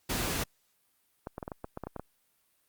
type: noise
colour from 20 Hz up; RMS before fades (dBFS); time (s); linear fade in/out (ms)
pink; -32; 0.09-0.44; 10
type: clicks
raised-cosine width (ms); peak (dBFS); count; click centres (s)
1; -23; 11; 1.271 / 1.381 / 1.428 / 1.479 / 1.518 / 1.644 / 1.774 / 1.837 / 1.87 / 1.963 / 1.996
effects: white hiss -72 dBFS RMS until 2.68 s + Opus 48 kbps